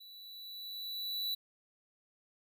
square tone with level ramp, 3951 Hz, B7, in tune, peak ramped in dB -52 to -33 dBFS, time 0-1.35 s, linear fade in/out 10 ms, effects none

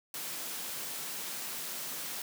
white high-pass noise, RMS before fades -39 dBFS, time 0.14-2.22 s, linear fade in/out 2 ms, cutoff 130 Hz, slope 96 dB/octave, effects none

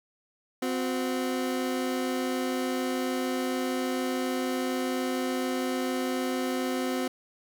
30% pulse tone pair together, 257.8 / 364.6 Hz, C4 / F#4, -26 / -25 cents, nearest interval tritone, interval 601 cents, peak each -26 / -30 dBFS, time 0.62-7.08 s, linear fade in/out 5 ms, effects none

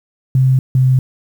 sine tone pair in turn, 130.81 / 129.61 Hz, C3 / C3, 0 / -16 cents, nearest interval unison, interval 16 cents, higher first, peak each -8 dBFS, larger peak neither, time 0.35-0.59 / 0.75-0.99 s, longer neither, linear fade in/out 2 ms, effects 7-bit

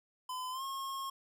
square tone with pitch glide, 1015 to 1081.6 Hz, B5 to C#6, +47 to -43 cents, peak -38 dBFS, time 0.29-1.1 s, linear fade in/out 5 ms, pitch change +110 cents, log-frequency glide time 0.51-0.63 s, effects none

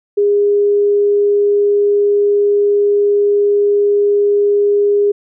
sine tone, 408.6 Hz, G#4, 28 cents flat, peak -9 dBFS, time 0.17-5.12 s, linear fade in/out 10 ms, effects none

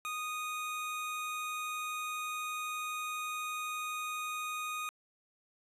25% pulse tone, 1239 Hz, D#6, 8 cents flat, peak -32 dBFS, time 0.05-4.89 s, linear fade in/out 0 ms, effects resampled to 32000 Hz

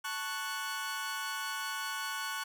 sawtooth chord, F# minor, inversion first, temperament equal, 880 / 1108.7 / 1480 Hz, A5 / C#6 / F#6, 0 / 0 / 0 cents, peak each -39 / -36 / -34 dBFS, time 0.04-2.44 s, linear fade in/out 10 ms, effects none

